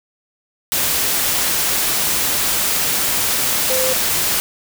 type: tone in noise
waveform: sine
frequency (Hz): 517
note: C5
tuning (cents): -21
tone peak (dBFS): -19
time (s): 3.7-3.93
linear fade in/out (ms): 0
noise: white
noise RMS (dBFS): -18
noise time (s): 0.72-4.4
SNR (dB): -4
effects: none